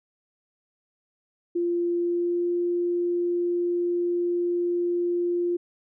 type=tone with pitch glide; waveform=sine; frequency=346.2 to 349.4 Hz; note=F4 to F4; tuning=-15 to +1 cents; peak=-22 dBFS; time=1.55-5.57 s; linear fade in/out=10 ms; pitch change=+16 cents; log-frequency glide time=1.96-2.5 s; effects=none